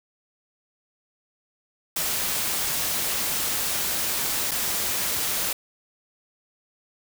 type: noise with dropouts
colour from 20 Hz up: white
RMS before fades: -26 dBFS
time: 1.96-5.53 s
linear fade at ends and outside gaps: 5 ms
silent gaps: 4.511-4.515 s
effects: none